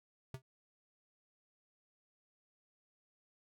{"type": "tone with exponential decay", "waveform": "square", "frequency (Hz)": 131.1, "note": "C3", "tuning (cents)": 4, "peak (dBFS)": -39, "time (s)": [0.34, 0.42], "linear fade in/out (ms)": 2, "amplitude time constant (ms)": 17, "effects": []}